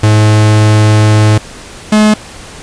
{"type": "tone pair in turn", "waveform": "45% pulse", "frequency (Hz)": [107.1, 213.3], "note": ["A2", "G#3"], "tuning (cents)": [-46, 46], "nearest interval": "octave", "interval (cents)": 1192, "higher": "second", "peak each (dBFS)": -4, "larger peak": "neither", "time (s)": [[0.03, 1.38], [1.92, 2.14]], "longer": "first", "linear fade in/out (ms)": 5, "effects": ["pink hiss -30 dBFS RMS until 2.62 s", "resampled to 22050 Hz"]}